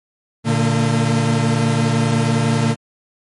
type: tone cluster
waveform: 40% pulse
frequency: 116.3 / 146.4 / 226.7 Hz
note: A#2 / D3 / A#3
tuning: -4 / -5 / -48 cents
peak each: -18 dBFS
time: 0.44-2.76 s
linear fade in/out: 50 ms
effects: MP3 48 kbps